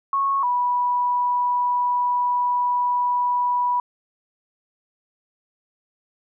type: tone pair in turn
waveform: sine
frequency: 1100 / 980 Hz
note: C#6 / B5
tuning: -14 / -14 cents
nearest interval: major second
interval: 200 cents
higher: first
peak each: -18 dBFS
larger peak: neither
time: 0.13-0.43 / 0.43-3.8 s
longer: second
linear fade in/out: 2 ms
effects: none